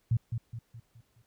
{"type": "tone with echo", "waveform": "sine", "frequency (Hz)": 115.7, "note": "A#2", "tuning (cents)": -13, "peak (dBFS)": -22, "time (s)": [0.11, 0.17], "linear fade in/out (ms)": 5, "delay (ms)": 210, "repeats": 5, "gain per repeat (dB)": -7, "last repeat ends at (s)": 1.22, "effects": ["pink hiss -72 dBFS RMS until 1.26 s"]}